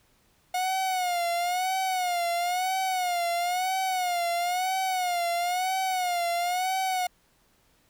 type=tone with vibrato; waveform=45% pulse; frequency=723 Hz; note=F#5; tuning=40 cents flat; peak=-25 dBFS; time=0.54-7.07 s; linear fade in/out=5 ms; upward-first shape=sine; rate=1 Hz; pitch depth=88 cents each way; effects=pink hiss -65 dBFS RMS until 7.89 s